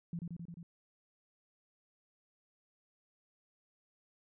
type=tone with echo; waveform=sine; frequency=170 Hz; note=F3; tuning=46 cents flat; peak=-36 dBFS; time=0.13-0.19 s; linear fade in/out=2 ms; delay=88 ms; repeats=5; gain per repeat=-2 dB; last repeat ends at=0.63 s; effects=none